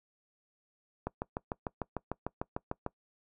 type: click train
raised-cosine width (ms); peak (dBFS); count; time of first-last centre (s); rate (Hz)
1; -19; 13; 1.07-2.864; 6.69
effects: noise-tail reverb RT60 0.1 s tail -23 dB re dry